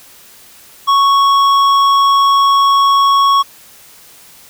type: tone with hard clipping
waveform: sine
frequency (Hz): 1108.7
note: C#6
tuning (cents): 0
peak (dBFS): -9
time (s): 0.87-3.43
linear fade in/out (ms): 20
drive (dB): 9
effects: white hiss -41 dBFS RMS until 4.49 s